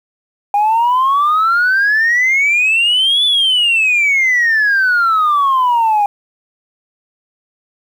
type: exponential two-way sweep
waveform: sine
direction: up then down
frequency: 807 to 3500 to 807 Hz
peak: -8 dBFS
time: 0.54-6.06 s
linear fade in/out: 2 ms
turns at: 3.25 s
effects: tanh soft clip ceiling -7 dBFS + 7-bit